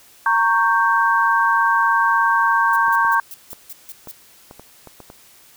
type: chord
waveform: sine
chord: G diminished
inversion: first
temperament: equal with one note detuned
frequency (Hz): 925.4 / 1108.7 / 1568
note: Bb5 / Db6 / G6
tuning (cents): -13 / 0 / 0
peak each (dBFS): -18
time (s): 0.26-3.2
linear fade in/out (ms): 2
type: noise bursts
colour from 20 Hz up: violet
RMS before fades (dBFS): -34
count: 8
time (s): 2.73-4.114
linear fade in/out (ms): 2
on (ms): 33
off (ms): 160
type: clicks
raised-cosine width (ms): 1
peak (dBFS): -24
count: 9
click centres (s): 2.882 / 3.049 / 3.531 / 4.073 / 4.511 / 4.596 / 4.873 / 5.003 / 5.101
effects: white hiss -49 dBFS RMS until 5.56 s